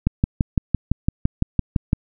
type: click train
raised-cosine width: 5 ms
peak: -4 dBFS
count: 12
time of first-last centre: 0.07-1.931 s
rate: 5.91 Hz
effects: none